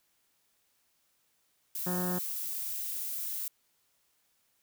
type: noise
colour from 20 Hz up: violet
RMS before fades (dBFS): -36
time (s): 1.75-3.48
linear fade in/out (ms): 2
type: harmonic tone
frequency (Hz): 180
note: F#3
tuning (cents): -47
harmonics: 1 / 2 / 3 / 4 / 5 / 6 / 7 / 8 / 9 / 10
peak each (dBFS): -32 / -38 / -42 / -44 / -46 / -48 / -49 / -50 / -51 / -52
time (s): 1.86-2.19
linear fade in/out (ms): 10
effects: white hiss -73 dBFS RMS until 4.62 s